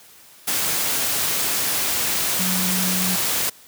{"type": "tone in noise", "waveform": "sine", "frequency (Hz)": 184.4, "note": "F#3", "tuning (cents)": -6, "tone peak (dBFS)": -24, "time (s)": [2.39, 3.16], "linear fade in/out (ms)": 10, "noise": "white", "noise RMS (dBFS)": -22, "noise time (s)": [0.47, 3.5], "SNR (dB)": -5, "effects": ["white hiss -48 dBFS RMS until 3.67 s", "high-pass 80 Hz 12 dB/octave"]}